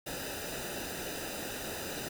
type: noise with comb filter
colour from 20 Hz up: pink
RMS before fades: -39 dBFS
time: 0.06-2.09 s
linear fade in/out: 10 ms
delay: 0.91 ms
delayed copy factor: -0.7
effects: none